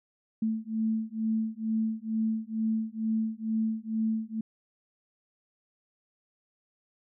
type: beating tone pair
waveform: sine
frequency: 220 / 222.2 Hz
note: A3 / A3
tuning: 0 / +17 cents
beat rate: 2.2 Hz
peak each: -30 dBFS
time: 0.42-4.41 s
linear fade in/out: 5 ms
effects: none